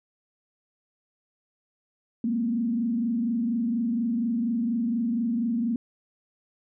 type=tone with frequency modulation; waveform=sine; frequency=233.1 Hz; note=A#3; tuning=in tune; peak=-23 dBFS; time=2.24-5.76 s; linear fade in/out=2 ms; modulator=24.2 Hz; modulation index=0.74; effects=none